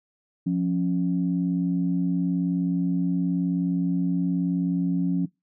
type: tone pair together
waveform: sine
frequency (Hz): 176.37 / 275.4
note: F3 / C#4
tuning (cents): +17 / -11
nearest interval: minor sixth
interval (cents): 772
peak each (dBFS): -22 / -25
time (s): 0.46-5.26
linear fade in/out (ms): 10
effects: noise-tail reverb RT60 0.2 s tail -22 dB re dry + tanh soft clip ceiling -13 dBFS